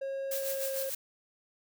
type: tone with pitch glide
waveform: triangle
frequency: 543 to 538 Hz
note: C#5 to C5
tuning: -36 to +48 cents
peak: -31 dBFS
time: 0.01-0.9 s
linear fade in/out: 10 ms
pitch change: -16 cents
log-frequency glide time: 0.5-0.73 s
type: noise with tremolo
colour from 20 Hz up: blue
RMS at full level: -35 dBFS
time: 0.31-0.95 s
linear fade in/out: 5 ms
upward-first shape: sine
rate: 6.7 Hz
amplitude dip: 55%
effects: none